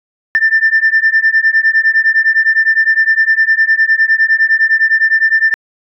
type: beating tone pair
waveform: sine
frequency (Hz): 1779 / 1788.8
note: A6 / A6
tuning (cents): +19 / +28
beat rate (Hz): 9.8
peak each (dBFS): -10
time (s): 0.35-5.54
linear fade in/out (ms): 0
effects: tanh soft clip ceiling -2 dBFS